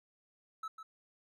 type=tone with echo; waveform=triangle; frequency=1307 Hz; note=E6; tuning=15 cents flat; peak=-36 dBFS; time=0.63-0.68 s; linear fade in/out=5 ms; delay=150 ms; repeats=1; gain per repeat=-8 dB; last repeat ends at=0.83 s; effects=none